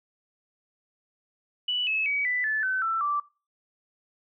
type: tone with pitch steps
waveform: sine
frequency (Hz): 2960 / 2592 / 2269 / 1987 / 1739.8 / 1523.4 / 1333.9 / 1167.9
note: F#7 / E7 / C#7 / B6 / A6 / G6 / E6 / D6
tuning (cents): 0 / -30 / +40 / +10 / -20 / -50 / +20 / -10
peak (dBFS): -24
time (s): 1.68-3.2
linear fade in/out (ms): 5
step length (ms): 190
effects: noise-tail reverb RT60 0.3 s tail -18 dB re dry